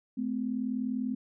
sine tone pair together, 215.8 / 255.9 Hz, A3 / C4, -33 / -38 cents, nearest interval minor third, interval 295 cents, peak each -33 / -31 dBFS, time 0.17-1.15 s, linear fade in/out 10 ms, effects none

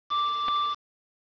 square tone with tremolo, 1174.7 Hz, D6, in tune, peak -23 dBFS, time 0.1-0.75 s, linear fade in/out 20 ms, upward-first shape triangle, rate 2.7 Hz, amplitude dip 45%
clicks, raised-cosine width 0.3 ms, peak -18 dBFS, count 2, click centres 0.482 / 0.486 s
effects resampled to 11025 Hz + 7-bit

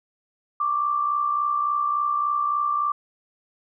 sine tone pair together, 1113 / 1176.5 Hz, C#6 / D6, +7 / +3 cents, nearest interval minor second, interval 96 cents, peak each -29 / -21 dBFS, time 0.6-2.92 s, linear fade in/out 5 ms, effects none

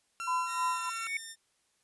30% pulse tone, 1361 Hz, F6, 45 cents flat, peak -33 dBFS, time 0.2-1.07 s, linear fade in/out 0 ms
sine tone with tremolo, 1010 Hz, B5, 39 cents sharp, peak -27 dBFS, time 0.27-0.9 s, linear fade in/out 10 ms, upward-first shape sine, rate 3.2 Hz, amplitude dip 75%
5% pulse tone with pitch glide, 1859 to 1809.2 Hz, A#6 to A6, -5 to +48 cents, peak -31 dBFS, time 0.46-1.36 s, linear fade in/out 50 ms, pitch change -47 cents, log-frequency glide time 0.71-0.81 s
sine tone with exponential growth, 2231 Hz, C#7, 11 cents sharp, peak -28 dBFS, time 0.77-1.17 s, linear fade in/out 2 ms, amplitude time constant 85 ms
effects white hiss -73 dBFS RMS until 1.83 s + resampled to 24000 Hz

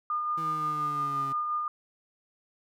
sine tone with tremolo, 1214 Hz, D#6, 43 cents flat, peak -26 dBFS, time 0.1-1.68 s, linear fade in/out 2 ms, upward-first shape sine, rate 5.7 Hz, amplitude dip 30%
25% pulse exponential sweep, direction down, 162.5 to 135.7 Hz, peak -35 dBFS, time 0.37-1.33 s, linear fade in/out 10 ms
effects none

